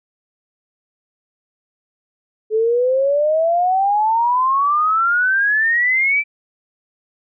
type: exponential sweep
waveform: sine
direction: up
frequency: 428.4 to 2349 Hz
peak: -13 dBFS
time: 2.5-6.24 s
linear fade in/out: 50 ms
effects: none